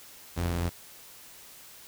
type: tone pair together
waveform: sawtooth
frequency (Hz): 45.72 / 86.3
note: F#1 / F2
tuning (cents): -20 / -20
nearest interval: major seventh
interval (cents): 1100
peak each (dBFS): -32 / -24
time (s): 0.36-0.7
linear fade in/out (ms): 20
effects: white hiss -50 dBFS RMS until 1.87 s